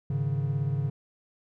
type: chord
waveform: triangle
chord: Ab suspended fourth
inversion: none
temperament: just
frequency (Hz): 103.83 / 138.43 / 155.74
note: Ab2 / Db3 / Eb3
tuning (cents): 0 / -2 / +2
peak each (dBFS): -31 / -25 / -31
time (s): 0.1-0.9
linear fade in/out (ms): 5
effects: none